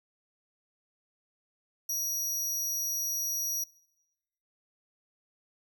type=tone; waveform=sawtooth; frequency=5770 Hz; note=F#8; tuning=44 cents flat; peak=-27 dBFS; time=1.89-3.64 s; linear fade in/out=5 ms; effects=noise-tail reverb RT60 1.0 s tail -23 dB re dry